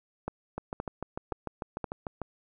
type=two click trains; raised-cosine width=1 ms; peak=-18 / -20 dBFS; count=4 / 12; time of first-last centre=0.28-1.843 / 0.58-2.217 s; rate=1.92 / 6.72 Hz; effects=none